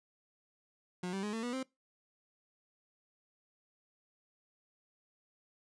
30% pulse tone with pitch steps, 180 / 194.04 / 209.2 / 225.5 / 243.1 / 262 Hz, F#3 / G3 / G#3 / A3 / B3 / C4, -47 / -17 / +13 / +43 / -27 / +2 cents, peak -33 dBFS, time 1.03-1.63 s, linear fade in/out 5 ms, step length 100 ms, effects noise-tail reverb RT60 0.2 s tail -22 dB re dry + resampled to 22050 Hz

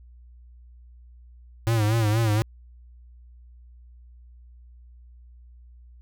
square tone with vibrato, 110 Hz, A2, in tune, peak -20 dBFS, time 1.67-2.42 s, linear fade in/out 0 ms, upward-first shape sine, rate 4.2 Hz, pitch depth 96 cents each way, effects added 60 Hz sine -46 dBFS peak until 6.01 s

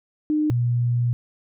sine tone pair in turn, 303.9 / 120.6 Hz, D#4 / B2, -41 / -41 cents, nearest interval octave + major third, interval 1600 cents, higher first, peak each -18 dBFS, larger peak neither, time 0.3-0.5 / 0.5-1.13 s, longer second, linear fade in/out 0 ms, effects none

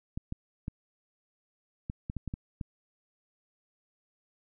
clicks, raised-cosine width 5 ms, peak -22 dBFS, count 9, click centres 0.175 / 0.324 / 0.681 / 1.899 / 2.099 / 2.167 / 2.277 / 2.339 / 2.612 s, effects none

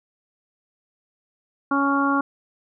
harmonic tone, 278.7 Hz, C#4, 9 cents sharp, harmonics 1 / 2 / 3 / 4 / 5, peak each -21 / -31 / -28 / -23 / -25 dBFS, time 1.71-2.21 s, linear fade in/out 5 ms, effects none

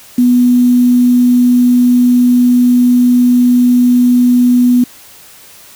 sine tone with quantisation, 246 Hz, B3, 7 cents flat, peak -5 dBFS, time 0.18-4.84 s, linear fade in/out 5 ms, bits 5, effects white hiss -38 dBFS RMS until 5.75 s

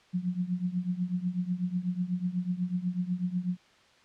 sine tone with tremolo, 179.8 Hz, F#3, 49 cents flat, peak -24 dBFS, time 0.13-3.57 s, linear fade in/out 20 ms, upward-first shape triangle, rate 8.1 Hz, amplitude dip 90%, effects white hiss -60 dBFS RMS until 4.04 s + low-pass 4000 Hz 12 dB/octave

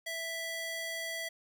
square tone with high-pass filter, 659.3 Hz, E5, in tune, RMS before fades -38 dBFS, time 0.06-1.29 s, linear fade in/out 10 ms, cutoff 1400 Hz, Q 1.2, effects none

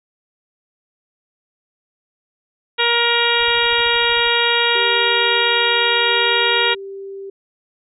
harmonic tone, 471.9 Hz, A#4, 21 cents sharp, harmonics 1 / 2 / 3 / 4 / 5 / 6 / 7 / 8, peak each -22 / -22 / -22 / -22 / -22 / -22 / -22 / -22 dBFS, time 2.78-6.75 s, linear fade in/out 20 ms
brown noise bursts, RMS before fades -40 dBFS, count 12, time 3.39-4.289 s, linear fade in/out 10 ms, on 52 ms, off 25 ms
sine tone with tremolo, 392 Hz, G4, in tune, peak -25 dBFS, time 4.75-7.3 s, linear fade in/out 5 ms, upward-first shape square, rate 0.75 Hz, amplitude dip 30%
effects none

